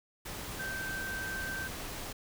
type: tone in noise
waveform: sine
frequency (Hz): 1557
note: G6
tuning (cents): -12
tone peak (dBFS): -36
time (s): 0.59-1.68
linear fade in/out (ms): 10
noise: pink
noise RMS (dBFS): -41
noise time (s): 0.25-2.13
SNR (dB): +2
effects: none